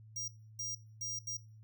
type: tone bursts at uneven times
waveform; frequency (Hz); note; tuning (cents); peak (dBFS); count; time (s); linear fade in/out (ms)
square; 5700; F8; +34; -38; 4; 0.16-0.28 / 0.59-0.75 / 1.01-1.19 / 1.27-1.37; 5
effects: noise-tail reverb RT60 0.4 s tail -20 dB re dry + added 109 Hz sine -53 dBFS peak until 1.63 s